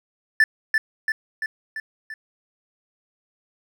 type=tone with echo; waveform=triangle; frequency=1760 Hz; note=A6; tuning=in tune; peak=-10 dBFS; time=0.4-0.44 s; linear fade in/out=2 ms; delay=340 ms; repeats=5; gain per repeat=-4 dB; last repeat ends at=2.14 s; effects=none